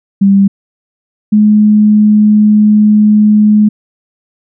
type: tone pair in turn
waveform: sine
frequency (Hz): 197.2 / 211.2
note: G3 / G#3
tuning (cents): +11 / +29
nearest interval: minor second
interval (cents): 118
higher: second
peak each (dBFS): -3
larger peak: neither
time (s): 0.21-0.48 / 1.32-3.69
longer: second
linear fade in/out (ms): 10
effects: none